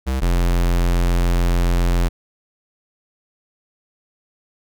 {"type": "tone pair in turn", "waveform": "square", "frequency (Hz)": [65.41, 43.55], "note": ["C2", "F1"], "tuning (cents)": [0, -4], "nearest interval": "perfect fifth", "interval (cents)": 704, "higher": "first", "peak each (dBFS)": [-19, -15], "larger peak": "second", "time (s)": [[0.06, 0.21], [0.21, 2.09]], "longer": "second", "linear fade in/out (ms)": 20, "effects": []}